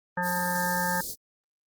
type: harmonic tone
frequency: 178.2 Hz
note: F3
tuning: 35 cents sharp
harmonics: 1 / 3 / 5 / 7 / 9 / 10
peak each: -32 / -35 / -29 / -39 / -32 / -34 dBFS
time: 0.17-1.01 s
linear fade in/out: 5 ms
type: band-stop noise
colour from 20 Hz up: white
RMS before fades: -35 dBFS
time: 0.22-1.16 s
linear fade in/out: 50 ms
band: 560 to 4200 Hz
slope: 48 dB/octave
effects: Opus 32 kbps